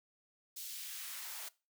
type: noise with high-pass filter sweep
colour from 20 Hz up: white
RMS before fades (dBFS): -45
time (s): 0.56-1.49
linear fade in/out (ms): 10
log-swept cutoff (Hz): 4200 to 640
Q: 0.99
effects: noise-tail reverb RT60 0.3 s tail -21 dB re dry